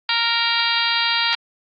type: harmonic tone with a mistuned harmonic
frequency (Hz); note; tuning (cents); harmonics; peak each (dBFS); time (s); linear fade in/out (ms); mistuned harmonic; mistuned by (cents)
465.4; A#4; -3; 2 / 3 / 4 / 5 / 6 / 7 / 8 / 9 / 10; -26 / -26 / -26 / -26 / -26 / -26 / -26 / -26 / -26; 0.09-1.35; 2; 9; -53
effects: AAC 48 kbps